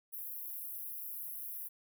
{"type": "high-pass noise", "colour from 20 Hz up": "pink", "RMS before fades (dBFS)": -43, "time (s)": [0.12, 1.69], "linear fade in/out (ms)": 20, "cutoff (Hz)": 11000, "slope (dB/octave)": 96, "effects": []}